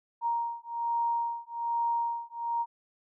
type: beating tone pair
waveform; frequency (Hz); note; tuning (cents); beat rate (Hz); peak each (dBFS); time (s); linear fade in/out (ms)
sine; 935 / 936.2; A#5 / A#5; +5 / +7; 1.2; -31; 0.21-2.66; 50
effects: none